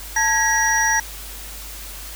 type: tone cluster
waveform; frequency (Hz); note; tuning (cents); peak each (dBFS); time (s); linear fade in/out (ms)
sine; 885 / 1655 / 1911 / 5760; A5 / G#6 / A#6 / F#8; +10 / -6 / +43 / -47; -21; 0.16-1; 5
effects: added 50 Hz sine -36 dBFS peak until 2.15 s + white hiss -36 dBFS RMS until 2.15 s